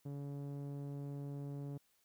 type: tone with low-pass filter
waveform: sawtooth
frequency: 141.8 Hz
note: C#3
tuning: 40 cents sharp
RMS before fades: -44 dBFS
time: 0.05-1.78 s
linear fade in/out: 10 ms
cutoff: 460 Hz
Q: 0.7
effects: white hiss -75 dBFS RMS until 2.04 s